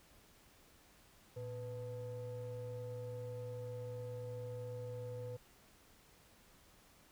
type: ring-modulated tone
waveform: triangle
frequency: 190.6 Hz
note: G3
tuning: 48 cents flat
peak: -37 dBFS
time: 1.36-5.37 s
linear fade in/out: 10 ms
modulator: 306 Hz
effects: pink hiss -65 dBFS RMS until 7.11 s